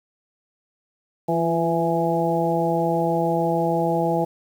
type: harmonic tone with a mistuned harmonic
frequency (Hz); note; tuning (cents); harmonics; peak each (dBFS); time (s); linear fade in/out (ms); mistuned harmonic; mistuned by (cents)
166.4; E3; +17; 1 / 2 / 3 / 4 / 5; -25 / -25 / -25 / -25 / -25; 1.28-4.25; 10; 2; +32
effects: 8-bit